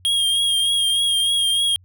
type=tone with vibrato; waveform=square; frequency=3247 Hz; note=G#7; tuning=40 cents flat; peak=-17 dBFS; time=0.05-1.76 s; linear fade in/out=0 ms; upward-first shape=triangle; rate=3.3 Hz; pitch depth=39 cents each way; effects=added 91 Hz sine -48 dBFS peak until 1.84 s